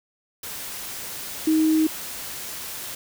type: tone in noise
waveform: sine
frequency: 314.8 Hz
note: D#4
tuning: 20 cents sharp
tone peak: -16 dBFS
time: 1.47-1.87 s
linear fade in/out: 5 ms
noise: white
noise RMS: -34 dBFS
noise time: 0.43-2.95 s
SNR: +15 dB
effects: none